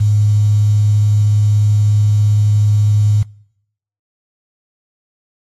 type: tone with quantisation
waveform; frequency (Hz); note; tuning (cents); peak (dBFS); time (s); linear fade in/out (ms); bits
sine; 104.7; G#2; +15; -9; 0-3.23; 10; 6
effects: noise-tail reverb RT60 0.8 s tail -26 dB re dry + AAC 32 kbps